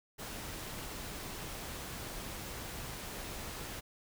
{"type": "noise", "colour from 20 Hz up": "pink", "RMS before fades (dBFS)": -43, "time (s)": [0.18, 3.81], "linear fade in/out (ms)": 20, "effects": []}